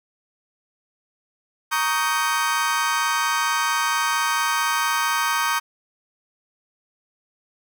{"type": "chord", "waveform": "35% pulse", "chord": "Eb dominant seventh", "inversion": "second", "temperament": "just", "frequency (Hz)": [933.4, 1120.1, 1244.5, 1555.6], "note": ["Bb5", "Db6", "Eb6", "G6"], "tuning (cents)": [2, 18, 0, -14], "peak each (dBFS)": -24, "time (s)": [1.71, 5.6], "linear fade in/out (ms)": 20, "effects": []}